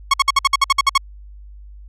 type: tone bursts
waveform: sawtooth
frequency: 1099 Hz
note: C#6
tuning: 15 cents flat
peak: -6 dBFS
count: 11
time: 0.11-0.978 s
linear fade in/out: 5 ms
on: 28 ms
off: 56 ms
effects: added 50 Hz sine -36 dBFS peak until 1.88 s + low-pass 8000 Hz 12 dB/octave